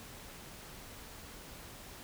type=silence; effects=pink hiss -50 dBFS RMS until 2.03 s